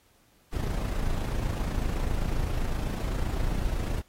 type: noise with amplitude modulation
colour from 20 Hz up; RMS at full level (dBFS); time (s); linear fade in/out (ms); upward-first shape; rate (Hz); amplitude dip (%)
brown; -26; 0.52-4.02; 20; sine; 27.8; 50
effects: pink hiss -64 dBFS RMS until 4.08 s + AAC 48 kbps